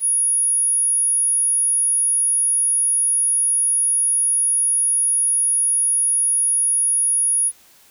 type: tone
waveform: sine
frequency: 10390 Hz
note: E9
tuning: 26 cents flat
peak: -15 dBFS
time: 0-7.52 s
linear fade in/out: 50 ms
effects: white hiss -51 dBFS RMS until 7.9 s